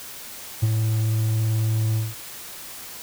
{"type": "tone with ADSR envelope", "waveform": "triangle", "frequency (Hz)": 110.2, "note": "A2", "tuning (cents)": 3, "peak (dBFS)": -12, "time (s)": [0.62, 2.15], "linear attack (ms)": 14, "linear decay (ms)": 34, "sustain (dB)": -5, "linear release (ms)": 190, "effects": ["white hiss -38 dBFS RMS until 3.02 s"]}